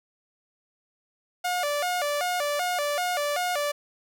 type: tone with vibrato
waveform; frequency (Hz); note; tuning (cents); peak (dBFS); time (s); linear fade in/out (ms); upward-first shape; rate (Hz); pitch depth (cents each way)
sawtooth; 647; E5; -32; -21; 1.44-3.72; 10; square; 2.6; 180
effects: none